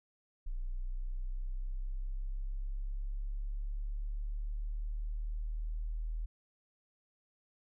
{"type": "linear sweep", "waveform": "sine", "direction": "up", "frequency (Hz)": [30.21, 39.91], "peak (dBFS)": -34, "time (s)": [0.46, 6.26], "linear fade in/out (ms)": 10, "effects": []}